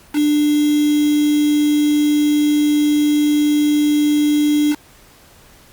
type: tone with quantisation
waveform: sine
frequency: 296.8 Hz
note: D4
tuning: 18 cents sharp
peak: -12 dBFS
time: 0.13-4.76 s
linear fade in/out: 50 ms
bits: 4
effects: pink hiss -47 dBFS RMS until 5.72 s + Opus 48 kbps